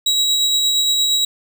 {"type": "tone with tremolo", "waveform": "35% pulse", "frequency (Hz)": 3862, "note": "B7", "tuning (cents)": -39, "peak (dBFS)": -11, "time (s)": [0.06, 1.25], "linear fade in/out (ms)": 5, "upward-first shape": "sine", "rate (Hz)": 8.6, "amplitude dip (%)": 25, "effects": []}